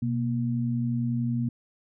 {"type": "tone pair together", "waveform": "sine", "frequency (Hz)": [124.9, 235.8], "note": ["B2", "A#3"], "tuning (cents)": [20, 20], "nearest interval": "major seventh", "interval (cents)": 1100, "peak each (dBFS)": -27, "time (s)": [0.02, 1.49], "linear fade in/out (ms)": 5, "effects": []}